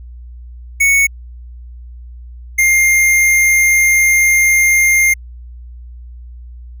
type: tone pair in turn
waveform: square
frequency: 2217 / 2114 Hz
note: C#7 / C7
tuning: 0 / +17 cents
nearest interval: minor second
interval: 83 cents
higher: first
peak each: -9 dBFS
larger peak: neither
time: 0.8-1.07 / 2.58-5.14 s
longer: second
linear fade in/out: 10 ms
effects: added 60 Hz sine -30 dBFS peak until 6.8 s